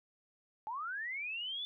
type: linear sweep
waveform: sine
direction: up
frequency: 830.6 to 3522 Hz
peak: -37 dBFS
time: 0.67-1.65 s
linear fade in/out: 0 ms
effects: none